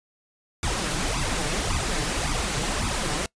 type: noise with flanger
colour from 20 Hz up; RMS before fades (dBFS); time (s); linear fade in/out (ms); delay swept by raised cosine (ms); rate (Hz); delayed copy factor
pink; -26; 0.63-3.26; 2; 0.81 to 6.81; 1.8; +0.8
effects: noise-tail reverb RT60 0.1 s tail -23 dB re dry + resampled to 22050 Hz